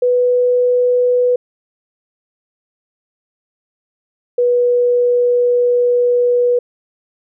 sine tone pair in turn, 493.9 / 487.7 Hz, B4 / B4, 0 / -22 cents, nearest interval unison, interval 22 cents, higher first, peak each -10 dBFS, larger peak neither, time 0.02-1.36 / 4.38-6.59 s, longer second, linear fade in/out 5 ms, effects none

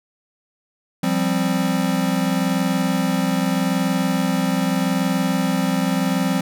square chord, F suspended second, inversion none, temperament equal with one note detuned, 174.61 / 195.43 / 261.6 Hz, F3 / G3 / C4, 0 / -5 / 0 cents, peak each -23 dBFS, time 1.03-6.41 s, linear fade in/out 5 ms, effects none

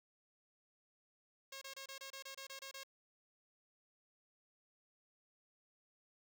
5% pulse tone bursts, 542 Hz, C#5, 39 cents flat, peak -36 dBFS, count 11, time 1.52-2.835 s, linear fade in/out 5 ms, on 95 ms, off 27 ms, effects none

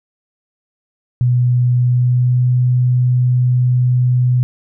sine tone with pitch glide, 123.47 to 124.9 Hz, B2 to B2, 0 to +20 cents, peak -10 dBFS, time 1.21-4.43 s, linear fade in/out 0 ms, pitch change +20 cents, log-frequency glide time 1.79-2.49 s, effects none

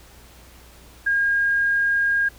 sine tone, 1622 Hz, G#6, 41 cents flat, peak -17 dBFS, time 1.06-2.29 s, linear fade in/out 10 ms, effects added 60 Hz sine -48 dBFS peak until 2.38 s + pink hiss -49 dBFS RMS until 2.38 s

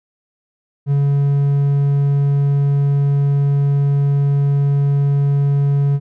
triangle tone, 141.2 Hz, C#3, 32 cents sharp, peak -10 dBFS, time 0.86-6 s, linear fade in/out 50 ms, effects none

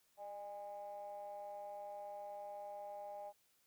triangle ring-modulated tone, 105.9 Hz, G#2, 34 cents sharp, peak -40 dBFS, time 0.17-3.33 s, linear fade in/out 50 ms, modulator 712 Hz, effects tanh soft clip ceiling -38 dBFS + white hiss -75 dBFS RMS until 3.66 s

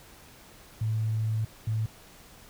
sine tone bursts at uneven times, 110 Hz, A2, in tune, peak -25 dBFS, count 2, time 0.81-1.45 / 1.67-1.86 s, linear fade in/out 5 ms, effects pink hiss -52 dBFS RMS until 2.49 s

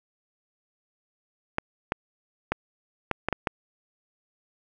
clicks, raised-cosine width 0.5 ms, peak -9 dBFS, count 7, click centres 1.584 / 1.921 / 2.52 / 3.113 / 3.286 / 3.327 / 3.472 s, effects none

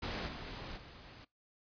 pink noise with level steps, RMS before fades -39 / -45 / -53 dBFS, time 0.02-1.25 s, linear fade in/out 10 ms, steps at 0.27 / 0.76 s, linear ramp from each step 20 ms, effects noise-tail reverb RT60 0.2 s tail -23 dB re dry + resampled to 11025 Hz

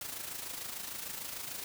white noise with amplitude modulation, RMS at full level -39 dBFS, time 0.01-1.64 s, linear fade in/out 2 ms, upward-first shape sine, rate 26.7 Hz, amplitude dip 55%, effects none

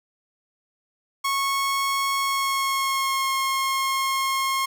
sawtooth tone with pitch glide, 1099 to 1075.8 Hz, C#6 to C6, -15 to +48 cents, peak -18 dBFS, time 1.24-4.66 s, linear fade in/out 10 ms, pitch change -37 cents, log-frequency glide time 2.19-3.31 s, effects 10-bit

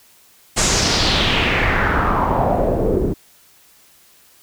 pink noise with low-pass filter sweep, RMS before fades -17 dBFS, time 0.56-3.14 s, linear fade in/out 20 ms, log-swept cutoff 8000 to 330 Hz, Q 3.1, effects white hiss -51 dBFS RMS until 4.42 s

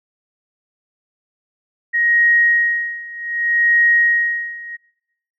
sine tone with tremolo, 1882 Hz, A#6, 16 cents sharp, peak -10 dBFS, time 1.93-4.77 s, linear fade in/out 20 ms, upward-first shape sine, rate 0.65 Hz, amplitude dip 90%, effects noise-tail reverb RT60 0.9 s tail -24 dB re dry

